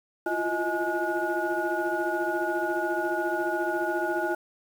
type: tone cluster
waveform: sine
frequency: 339.9 / 354.2 / 629 / 840 / 1449 Hz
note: F4 / F4 / D#5 / G#5 / F#6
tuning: -47 / +24 / +19 / +19 / -37 cents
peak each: -31 dBFS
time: 0.26-4.35 s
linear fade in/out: 5 ms
effects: tanh soft clip ceiling -16 dBFS + 8-bit